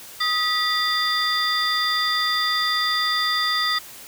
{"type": "tone cluster", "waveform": "sine", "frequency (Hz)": [1254, 1949, 3564, 4793], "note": ["D#6", "B6", "A7", "D8"], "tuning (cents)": [13, -23, 22, 34], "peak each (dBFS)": -24, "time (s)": [0.2, 3.79], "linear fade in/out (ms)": 10, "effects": ["tanh soft clip ceiling -12 dBFS", "white hiss -41 dBFS RMS until 4.07 s"]}